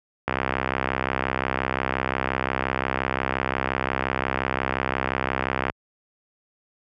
click train, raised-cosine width 0.5 ms, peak -7 dBFS, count 357, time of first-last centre 0.28-5.699 s, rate 65.7 Hz, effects high-pass 60 Hz 12 dB/octave

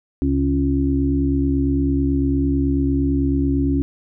harmonic tone with a mistuned harmonic, 69 Hz, C#2, 7 cents flat, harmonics 1 / 2 / 4 / 5, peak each -21 / -25 / -18 / -27 dBFS, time 0.22-3.82 s, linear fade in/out 0 ms, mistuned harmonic 1, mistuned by +39 cents, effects none

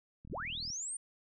click train, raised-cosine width 5 ms, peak -39 dBFS, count 19, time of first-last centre 0.25-0.702 s, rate 39.8 Hz
sine linear sweep, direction up, 61 to 9120 Hz, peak -37 dBFS, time 0.31-0.97 s, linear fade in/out 5 ms
effects none

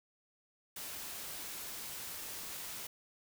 white noise, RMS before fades -44 dBFS, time 0.76-2.87 s, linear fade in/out 5 ms, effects none

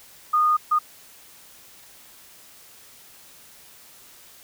sine tone bursts at uneven times, 1228 Hz, D#6, 23 cents flat, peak -16 dBFS, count 2, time 0.33-0.57 / 0.71-0.79 s, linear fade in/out 10 ms, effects white hiss -49 dBFS RMS until 4.43 s

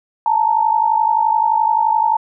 sine tone pair together, 868.4 / 920 Hz, A5 / A#5, -23 / -23 cents, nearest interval minor second, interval 100 cents, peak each -15 dBFS, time 0.26-2.17 s, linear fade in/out 2 ms, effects none

